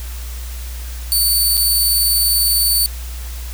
10% pulse tone with dropouts, 4520 Hz, C#8, 33 cents sharp, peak -6 dBFS, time 1.12-2.86 s, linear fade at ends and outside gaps 0 ms, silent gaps 1.57-1.576 s, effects added 60 Hz sine -25 dBFS peak until 3.53 s + white hiss -36 dBFS RMS until 3.53 s

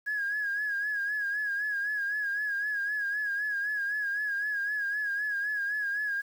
sine tone with vibrato, 1659 Hz, G#6, 2 cents flat, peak -27 dBFS, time 0.06-6.22 s, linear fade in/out 20 ms, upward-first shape sine, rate 3.9 Hz, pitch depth 58 cents each way, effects tanh soft clip ceiling -24 dBFS + 9-bit

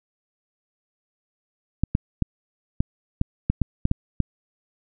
clicks, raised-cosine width 5 ms, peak -7 dBFS, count 10, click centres 1.836 / 1.951 / 2.223 / 2.805 / 3.214 / 3.5 / 3.617 / 3.854 / 3.914 / 4.203 s, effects none

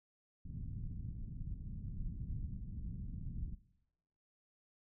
pink low-pass noise, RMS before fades -43 dBFS, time 0.45-3.55 s, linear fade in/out 10 ms, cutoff 180 Hz, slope 24 dB/octave, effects noise-tail reverb RT60 0.9 s tail -19 dB re dry

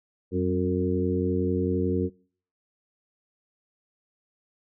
harmonic tone with a mistuned harmonic, 91.2 Hz, F#2, 24 cents flat, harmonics 1 / 2 / 3 / 4 / 5, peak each -29 / -29 / -29 / -29 / -29 dBFS, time 0.31-2.1 s, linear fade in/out 50 ms, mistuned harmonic 2, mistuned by +61 cents, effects noise-tail reverb RT60 0.5 s tail -24 dB re dry

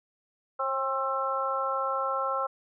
harmonic tone with a mistuned harmonic, 266.2 Hz, C4, 30 cents sharp, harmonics 2 / 3 / 4 / 5, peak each -32 / -35 / -32 / -30 dBFS, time 0.59-2.47 s, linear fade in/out 10 ms, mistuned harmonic 2, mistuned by +17 cents, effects none

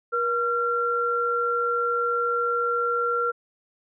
sine tone pair together, 477.4 / 1371.5 Hz, A#4 / F6, +41 / -32 cents, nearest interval octave + tritone, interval 1827 cents, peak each -26 / -23 dBFS, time 0.12-3.32 s, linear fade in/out 20 ms, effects none

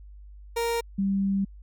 30% pulse / sine tone pair in turn, 466.2 / 196.01 Hz, A#4 / G3, 0 / 0 cents, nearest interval octave + minor third, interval 1500 cents, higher first, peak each -22 dBFS, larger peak neither, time 0.56-0.81 / 0.98-1.45 s, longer second, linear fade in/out 10 ms, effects added 50 Hz sine -43 dBFS peak until 1.62 s

